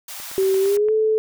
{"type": "high-pass noise", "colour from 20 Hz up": "white", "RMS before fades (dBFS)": -34, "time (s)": [0.08, 0.77], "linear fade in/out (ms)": 5, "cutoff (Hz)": 600, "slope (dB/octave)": 48}
{"type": "click train", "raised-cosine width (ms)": 0.5, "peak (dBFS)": -24, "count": 7, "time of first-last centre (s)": [0.2, 0.886], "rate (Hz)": 8.75}
{"type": "tone with pitch glide", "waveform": "sine", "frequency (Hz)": [383.9, 435.9], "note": ["G4", "A4"], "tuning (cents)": [-36, -16], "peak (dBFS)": -15, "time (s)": [0.38, 1.18], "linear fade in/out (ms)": 0, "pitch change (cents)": 220, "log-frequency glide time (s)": [0.6, 0.92]}
{"effects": []}